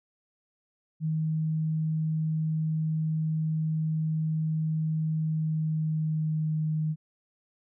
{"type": "tone with pitch glide", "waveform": "sine", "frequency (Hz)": [157.6, 155.7], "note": ["D#3", "D#3"], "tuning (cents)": [23, 2], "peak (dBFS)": -25, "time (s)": [1, 6.96], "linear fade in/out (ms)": 50, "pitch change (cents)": -21, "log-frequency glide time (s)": [5.14, 6.56], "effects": []}